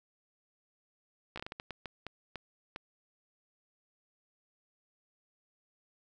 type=slowing click train; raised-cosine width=0.3 ms; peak=-24 dBFS; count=12; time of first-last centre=1.36-2.761 s; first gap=15 ms; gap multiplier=1.39; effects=none